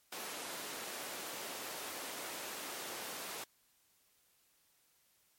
pink high-pass noise, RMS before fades -44 dBFS, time 0.12-3.44 s, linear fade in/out 5 ms, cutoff 370 Hz, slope 12 dB/octave, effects white hiss -72 dBFS RMS until 5.38 s + MP3 64 kbps

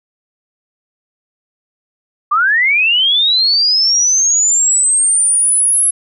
sine linear sweep, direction up, 1146 to 11000 Hz, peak -9 dBFS, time 2.31-5.91 s, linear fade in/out 10 ms, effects none

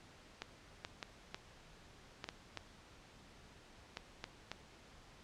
clicks, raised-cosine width 0.2 ms, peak -24 dBFS, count 10, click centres 0.42 / 0.849 / 1.028 / 1.345 / 2.242 / 2.289 / 2.573 / 3.971 / 4.241 / 4.516 s, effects pink hiss -60 dBFS RMS until 5.23 s + low-pass 6000 Hz 12 dB/octave

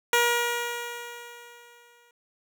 10% pulse tone with exponential decay, 476.6 Hz, A#4, 38 cents sharp, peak -10 dBFS, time 0.13-2.11 s, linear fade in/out 2 ms, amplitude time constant 430 ms, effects none

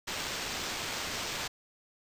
blue noise with sample-and-hold, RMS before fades -36 dBFS, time 0.07-1.48 s, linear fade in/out 10 ms, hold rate 11025 Hz, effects resampled to 32000 Hz

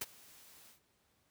white noise with ADSR envelope, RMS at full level -36 dBFS, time 0.01-0.8 s, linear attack 5 ms, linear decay 33 ms, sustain -23 dB, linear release 110 ms, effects pink hiss -74 dBFS RMS until 1.3 s + high-pass 60 Hz 12 dB/octave

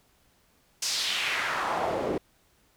pink noise with band-pass filter sweep, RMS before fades -29 dBFS, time 0.82-2.18 s, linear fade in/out 5 ms, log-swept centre 6100 to 360 Hz, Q 2.1, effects pink hiss -65 dBFS RMS until 2.76 s

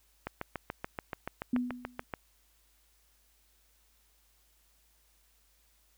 click train, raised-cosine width 0.5 ms, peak -20 dBFS, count 14, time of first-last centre 0.27-2.138 s, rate 6.96 Hz
sine tone with exponential decay, 246.9 Hz, B3, in tune, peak -24 dBFS, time 1.53-2.04 s, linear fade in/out 5 ms, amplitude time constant 110 ms
effects added 52 Hz sine -69 dBFS peak until 5.97 s + white hiss -69 dBFS RMS until 5.97 s

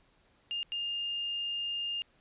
sine tone bursts at uneven times, 2817 Hz, F7, 14 cents sharp, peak -32 dBFS, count 2, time 0.51-0.63 / 0.72-2.02 s, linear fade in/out 0 ms, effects pink hiss -67 dBFS RMS until 2.2 s + resampled to 8000 Hz

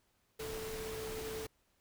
sine tone in noise, 440 Hz, A4, in tune, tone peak -41 dBFS, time 0.39-1.47 s, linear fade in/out 10 ms, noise pink, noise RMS -45 dBFS, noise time 0.39-1.47 s, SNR +1 dB, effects pink hiss -75 dBFS RMS until 1.8 s

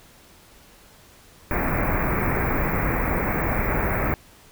pink band-stop noise, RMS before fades -23 dBFS, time 1.51-4.14 s, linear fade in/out 0 ms, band 2400 to 15000 Hz, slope 96 dB/octave, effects pink hiss -51 dBFS RMS until 4.51 s

